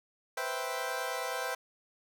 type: chord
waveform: 20% pulse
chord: C major seventh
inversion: third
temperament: equal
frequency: 493.9 / 523.3 / 659.3 / 784 Hz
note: B4 / C5 / E5 / G5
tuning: 0 / 0 / 0 / 0 cents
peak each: -34 dBFS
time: 0.37-1.55 s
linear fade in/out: 5 ms
effects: none